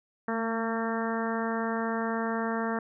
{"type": "harmonic tone with a mistuned harmonic", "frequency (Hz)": 227, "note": "A#3", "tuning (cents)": -46, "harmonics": [1, 2, 3, 4, 5, 6, 7, 8], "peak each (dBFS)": [-31, -34, -36, -37, -38, -39, -39, -40], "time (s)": [0.28, 2.79], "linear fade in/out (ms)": 2, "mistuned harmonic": 1, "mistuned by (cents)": -21, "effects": []}